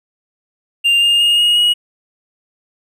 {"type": "tone with pitch steps", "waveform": "triangle", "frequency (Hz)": [2794, 2820, 2846, 2873, 2899], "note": ["F7", "F7", "F7", "F7", "F#7"], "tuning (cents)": [0, 16, 32, 48, -36], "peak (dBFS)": -8, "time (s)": [0.84, 1.74], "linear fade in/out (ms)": 20, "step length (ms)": 180, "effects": []}